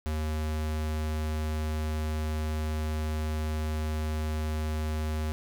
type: tone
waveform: square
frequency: 77.4 Hz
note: D#2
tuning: 9 cents flat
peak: -29 dBFS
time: 0.06-5.32 s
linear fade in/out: 0 ms
effects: none